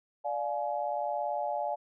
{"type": "chord", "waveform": "sine", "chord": "D diminished", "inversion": "none", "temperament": "just", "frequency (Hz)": [587.3, 704.8, 845.8], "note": ["D5", "F5", "Ab5"], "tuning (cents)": [0, 16, 31], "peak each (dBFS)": -34, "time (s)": [0.24, 1.76], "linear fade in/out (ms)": 20, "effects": []}